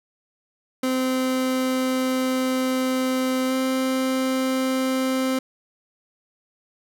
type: tone with pitch glide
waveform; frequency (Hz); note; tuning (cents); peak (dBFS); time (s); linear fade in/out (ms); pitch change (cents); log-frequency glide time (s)
30% pulse; 258.6 to 261.3; C4 to C4; -20 to -2; -18; 0.83-5.39; 5; +18; 3.47-3.53
effects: none